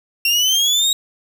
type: exponential sweep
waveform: 30% pulse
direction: up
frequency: 2729 to 3815 Hz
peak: -11 dBFS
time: 0.25-0.93 s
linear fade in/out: 2 ms
effects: 7-bit

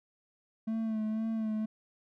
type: tone with vibrato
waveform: triangle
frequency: 220 Hz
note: A3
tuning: in tune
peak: -28 dBFS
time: 0.67-1.66 s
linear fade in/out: 10 ms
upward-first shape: sine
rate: 2 Hz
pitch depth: 34 cents each way
effects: none

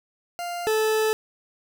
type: tone pair in turn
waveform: 40% pulse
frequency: 698.5 / 435.7 Hz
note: F5 / A4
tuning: 0 / -17 cents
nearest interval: minor sixth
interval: 817 cents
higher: first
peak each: -28 / -19 dBFS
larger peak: second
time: 0.39-0.67 / 0.67-1.13 s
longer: second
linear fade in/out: 0 ms
effects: none

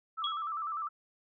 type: tone with vibrato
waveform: sine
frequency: 1244.5 Hz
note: D#6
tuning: in tune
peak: -33 dBFS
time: 0.17-0.89 s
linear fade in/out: 20 ms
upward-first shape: square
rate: 10 Hz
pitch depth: 91 cents each way
type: tone with exponential decay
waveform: sine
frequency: 3322 Hz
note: G#7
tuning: in tune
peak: -29 dBFS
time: 0.24-0.49 s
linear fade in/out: 2 ms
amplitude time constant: 54 ms
effects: none

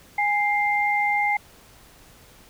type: tone pair together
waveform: sine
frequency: 824 / 2099 Hz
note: G#5 / C7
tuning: -14 / +5 cents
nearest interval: octave + major third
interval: 1619 cents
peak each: -22 dBFS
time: 0.18-1.37 s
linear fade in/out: 5 ms
effects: pink hiss -51 dBFS RMS until 2.49 s

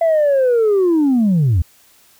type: linear sweep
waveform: sine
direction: down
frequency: 675 to 74 Hz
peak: -9 dBFS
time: 0.01-1.62 s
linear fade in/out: 5 ms
effects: tanh soft clip ceiling -9 dBFS + white hiss -51 dBFS RMS until 2.19 s

